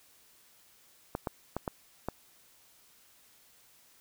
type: clicks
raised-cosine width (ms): 1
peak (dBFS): -18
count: 5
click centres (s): 1.151 / 1.272 / 1.566 / 1.678 / 2.086
effects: white hiss -62 dBFS RMS until 4 s